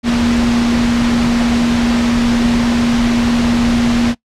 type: tone in noise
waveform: sine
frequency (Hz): 237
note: A#3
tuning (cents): +29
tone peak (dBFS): -11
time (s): 0.03-4.15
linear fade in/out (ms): 50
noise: pink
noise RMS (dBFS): -19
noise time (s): 0.03-4.15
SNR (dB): +5
effects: noise-tail reverb RT60 0.1 s tail -20 dB re dry + low-pass 5000 Hz 12 dB/octave